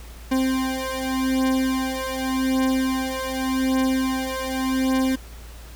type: beating tone pair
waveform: 40% pulse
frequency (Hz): 261.6 / 262.46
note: C4 / C4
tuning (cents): 0 / +6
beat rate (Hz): 0.86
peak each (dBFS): -23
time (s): 0.31-5.16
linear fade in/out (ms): 10
effects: added 57 Hz sine -38 dBFS peak until 5.75 s + pink hiss -46 dBFS RMS until 5.75 s